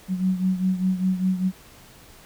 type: beating tone pair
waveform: sine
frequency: 185 / 190 Hz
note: F#3 / F#3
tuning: 0 / +46 cents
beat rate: 5 Hz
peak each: -21 / -26 dBFS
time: 0.08-1.52 s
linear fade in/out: 50 ms
effects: pink hiss -49 dBFS RMS until 2.25 s